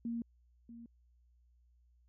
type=tone with echo; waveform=sine; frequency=233.1 Hz; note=A#3; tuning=in tune; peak=-35 dBFS; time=0.05-0.22 s; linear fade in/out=2 ms; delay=640 ms; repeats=1; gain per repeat=-13 dB; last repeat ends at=0.86 s; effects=added 60 Hz sine -65 dBFS peak until 2.08 s